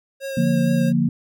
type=tone with vibrato; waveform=square; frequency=540 Hz; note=C#5; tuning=45 cents flat; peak=-27 dBFS; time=0.2-0.93 s; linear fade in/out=50 ms; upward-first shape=sine; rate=4.3 Hz; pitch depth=16 cents each way
type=chord; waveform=sine; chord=Bb major; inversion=first; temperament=just; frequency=145.68 / 174.81 / 233.1 Hz; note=D3 / F3 / Bb3; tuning=-14 / +2 / 0 cents; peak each=-22 / -20 / -19 dBFS; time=0.37-1.09 s; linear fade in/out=5 ms
effects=none